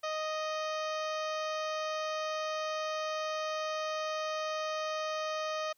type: harmonic tone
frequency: 622.3 Hz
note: D#5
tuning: in tune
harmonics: 1 / 2 / 3 / 4 / 5 / 6 / 7 / 8 / 9 / 10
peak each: -35 / -37 / -45 / -46 / -47 / -50 / -51 / -52 / -53 / -53 dBFS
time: 0.03-5.73 s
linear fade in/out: 10 ms
effects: white hiss -73 dBFS RMS until 5.77 s